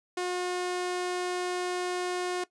sawtooth tone, 360 Hz, F#4, 47 cents flat, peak -25 dBFS, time 0.17-2.44 s, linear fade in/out 5 ms, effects noise-tail reverb RT60 0.1 s tail -18 dB re dry + resampled to 22050 Hz

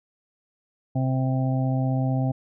harmonic tone, 130.81 Hz, C3, in tune, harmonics 1 / 2 / 4 / 5 / 6, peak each -22 / -27 / -37 / -34 / -35 dBFS, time 0.95-2.32 s, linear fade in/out 10 ms, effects none

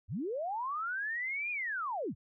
sine linear two-way sweep, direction up then down, 65.41 to 2473 to 65.41 Hz, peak -33 dBFS, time 0.08-2.15 s, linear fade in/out 50 ms, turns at 1.51 s, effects none

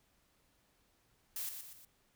blue noise with echo, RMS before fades -40 dBFS, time 1.36-1.49 s, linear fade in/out 2 ms, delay 120 ms, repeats 3, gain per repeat -6 dB, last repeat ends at 1.85 s, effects pink hiss -73 dBFS RMS until 2.15 s

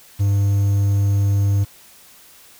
triangle tone with quantisation, 100 Hz, G2, 35 cents sharp, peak -12 dBFS, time 0.19-1.65 s, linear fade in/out 20 ms, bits 7, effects white hiss -47 dBFS RMS until 2.59 s

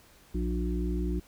harmonic tone, 59.6 Hz, A#1, 39 cents sharp, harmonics 1 / 3 / 5 / 6, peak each -29 / -34 / -36 / -37 dBFS, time 0.34-1.2 s, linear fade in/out 10 ms, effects pink hiss -58 dBFS RMS until 1.27 s

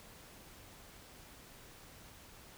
silence, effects pink hiss -56 dBFS RMS until 2.57 s

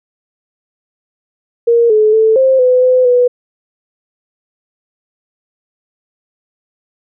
sine tone with pitch steps, 468.5 / 429.4 / 441.1 / 527 / 504 / 508 / 492.4 Hz, A#4 / A4 / A4 / C5 / B4 / B4 / B4, +9 / -42 / +4 / +12 / +35 / +49 / -5 cents, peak -6 dBFS, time 1.67-3.28 s, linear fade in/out 10 ms, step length 230 ms, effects none

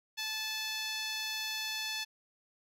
10% pulse tone with band-pass filter, 871 Hz, A5, 18 cents flat, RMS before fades -37 dBFS, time 0.17-2.05 s, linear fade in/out 20 ms, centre 4700 Hz, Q 0.58, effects none

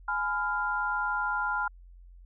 sine chord, F diminished, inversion first, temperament just, 838.1 / 1005.8 / 1396.9 Hz, Ab5 / Cb6 / F6, +16 / +31 / 0 cents, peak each -33 / -33 / -29 dBFS, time 0.08-1.68 s, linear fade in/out 5 ms, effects added 44 Hz sine -48 dBFS peak until 2.25 s

